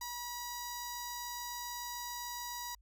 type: tone with notch filter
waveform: 10% pulse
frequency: 967 Hz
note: B5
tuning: 37 cents flat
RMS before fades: -42 dBFS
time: 0.01-2.75 s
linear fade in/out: 5 ms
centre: 2700 Hz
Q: 0.66
effects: added 50 Hz sine -61 dBFS peak until 2.81 s